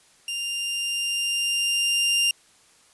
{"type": "tone with level ramp", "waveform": "sawtooth", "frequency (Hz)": 2794, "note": "F7", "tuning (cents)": 0, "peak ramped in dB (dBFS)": [-24, -15], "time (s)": [0.28, 2.31], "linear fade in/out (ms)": 2, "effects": ["white hiss -57 dBFS RMS until 2.93 s", "resampled to 24000 Hz"]}